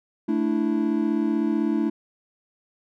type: chord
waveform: triangle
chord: A suspended fourth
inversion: none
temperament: equal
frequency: 220 / 293.7 / 329.6 Hz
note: A3 / D4 / E4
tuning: 0 / 0 / 0 cents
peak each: -23 dBFS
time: 0.28-1.9 s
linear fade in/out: 10 ms
effects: none